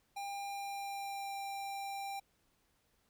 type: tone with pitch glide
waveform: square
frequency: 800 to 791.3 Hz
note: G5 to G5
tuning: +35 to +16 cents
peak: -40 dBFS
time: 0.16-2.2 s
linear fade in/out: 10 ms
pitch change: -19 cents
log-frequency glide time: 0.47-1.36 s
effects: pink hiss -75 dBFS RMS until 3.09 s